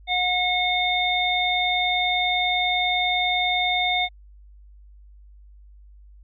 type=harmonic tone; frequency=725 Hz; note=F#5; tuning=35 cents flat; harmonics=1 / 3 / 5; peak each=-24 / -24 / -24 dBFS; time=0.07-4.09 s; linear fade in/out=50 ms; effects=added 50 Hz sine -45 dBFS peak until 6.23 s